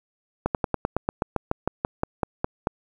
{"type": "slowing click train", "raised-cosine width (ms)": 1, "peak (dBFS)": -8, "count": 16, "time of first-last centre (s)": [0.46, 2.671], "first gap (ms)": 88, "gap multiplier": 1.07, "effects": ["8-bit"]}